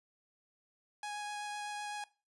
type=tone with vibrato; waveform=sawtooth; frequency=830.6 Hz; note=G#5; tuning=in tune; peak=-35 dBFS; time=1.03-2.04 s; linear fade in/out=2 ms; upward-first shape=triangle; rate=7.9 Hz; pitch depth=10 cents each way; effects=noise-tail reverb RT60 0.3 s tail -19 dB re dry + resampled to 24000 Hz